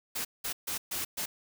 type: noise bursts at uneven times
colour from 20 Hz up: white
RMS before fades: -34 dBFS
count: 5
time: 0.15-0.25 / 0.44-0.53 / 0.67-0.78 / 0.91-1.05 / 1.17-1.26 s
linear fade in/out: 10 ms
effects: none